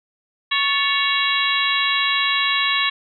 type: harmonic tone with a mistuned harmonic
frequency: 555 Hz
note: C#5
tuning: 2 cents sharp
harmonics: 2 / 3 / 4 / 5 / 6 / 7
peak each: -24 / -24 / -24 / -24 / -24 / -24 dBFS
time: 0.51-2.9 s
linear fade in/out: 10 ms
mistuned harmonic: 3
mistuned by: +80 cents
effects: none